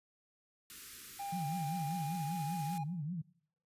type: band-stop noise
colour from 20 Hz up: white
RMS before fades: -50 dBFS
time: 0.7-2.78 s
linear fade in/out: 0 ms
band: 430 to 1200 Hz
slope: 48 dB/octave
type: tone with pitch glide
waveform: triangle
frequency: 800 to 817.8 Hz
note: G5 to G#5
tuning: +35 to -27 cents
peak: -37 dBFS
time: 1.19-2.84 s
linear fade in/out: 10 ms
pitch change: +38 cents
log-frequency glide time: 1.7-2.37 s
type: tone with vibrato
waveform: sine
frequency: 162.3 Hz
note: E3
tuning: 27 cents flat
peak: -36 dBFS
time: 1.32-3.22 s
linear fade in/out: 10 ms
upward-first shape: triangle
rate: 5.1 Hz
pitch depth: 260 cents each way
effects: noise-tail reverb RT60 0.6 s tail -21 dB re dry + resampled to 32000 Hz